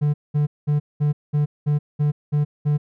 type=tone bursts; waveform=triangle; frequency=147.6 Hz; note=D3; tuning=9 cents sharp; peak=-14 dBFS; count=9; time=0.01-2.78 s; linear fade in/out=20 ms; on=130 ms; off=200 ms; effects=none